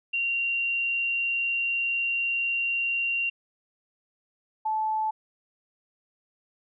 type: tone pair in turn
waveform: sine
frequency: 2762 / 870 Hz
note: F7 / A5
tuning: -20 / -20 cents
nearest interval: octave + minor sixth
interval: 2000 cents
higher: first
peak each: -24 dBFS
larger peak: neither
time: 0.13-3.3 / 4.65-5.11 s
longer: first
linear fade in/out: 10 ms
effects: none